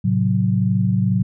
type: chord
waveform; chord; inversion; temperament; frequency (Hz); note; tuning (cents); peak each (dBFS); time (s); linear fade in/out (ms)
sine; F# diminished; first; just; 111 / 133.2 / 185; A2 / C3 / F#3; +16 / +31 / 0; -19 / -22 / -18; 0.04-1.23; 10
effects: none